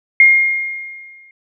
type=tone with exponential decay; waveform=sine; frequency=2132 Hz; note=C7; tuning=32 cents sharp; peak=-3 dBFS; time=0.2-1.31 s; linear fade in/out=2 ms; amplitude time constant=240 ms; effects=none